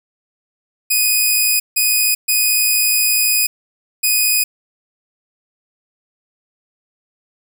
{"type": "tone bursts at uneven times", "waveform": "5% pulse", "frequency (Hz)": 2489, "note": "D#7", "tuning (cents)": 0, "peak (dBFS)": -3, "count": 4, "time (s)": [[0.9, 1.6], [1.76, 2.15], [2.28, 3.47], [4.03, 4.44]], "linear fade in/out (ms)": 10, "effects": []}